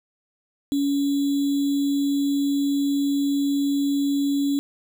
sine tone with sample-and-hold, 281.6 Hz, C#4, 27 cents sharp, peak -19 dBFS, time 0.72-4.59 s, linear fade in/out 0 ms, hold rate 3675 Hz, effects none

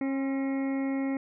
harmonic tone with a mistuned harmonic, 271.1 Hz, C#4, 38 cents flat, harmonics 1 / 2 / 3 / 4 / 5 / 7 / 8 / 9, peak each -27 / -38 / -43 / -50 / -50 / -46 / -45 / -57 dBFS, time 0.01-1.17 s, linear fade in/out 2 ms, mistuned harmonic 4, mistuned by -45 cents, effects none

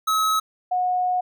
square / sine tone pair in turn, 1284 / 728.2 Hz, E6 / F#5, -46 / -28 cents, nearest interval minor seventh, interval 982 cents, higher first, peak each -19 dBFS, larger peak neither, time 0.07-0.4 / 0.71-1.21 s, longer second, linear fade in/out 10 ms, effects none

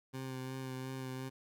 20% pulse tone with vibrato, 130.81 Hz, C3, in tune, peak -35 dBFS, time 0.13-1.3 s, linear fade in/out 20 ms, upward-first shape sine, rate 2.8 Hz, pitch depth 18 cents each way, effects none

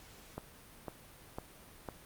click train, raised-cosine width 1 ms, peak -25 dBFS, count 4, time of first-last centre 0.38-1.888 s, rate 1.99 Hz, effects pink hiss -56 dBFS RMS until 2.05 s + Opus 48 kbps

